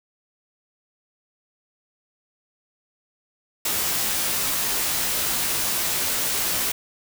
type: noise with comb filter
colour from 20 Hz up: white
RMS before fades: -24 dBFS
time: 3.65-6.72 s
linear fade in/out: 5 ms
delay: 16 ms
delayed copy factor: -0.6
effects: none

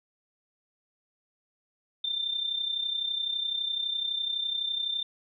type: tone with amplitude modulation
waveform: sine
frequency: 3582 Hz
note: A7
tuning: 30 cents sharp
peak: -25 dBFS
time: 2.04-5.03 s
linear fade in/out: 5 ms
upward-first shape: sine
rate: 31.9 Hz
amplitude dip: 65%
effects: none

